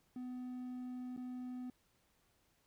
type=tone with dropouts; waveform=triangle; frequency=250.7 Hz; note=B3; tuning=26 cents sharp; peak=-40 dBFS; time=0.16-1.7 s; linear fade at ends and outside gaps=2 ms; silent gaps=1.165-1.175 s; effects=pink hiss -75 dBFS RMS until 2.66 s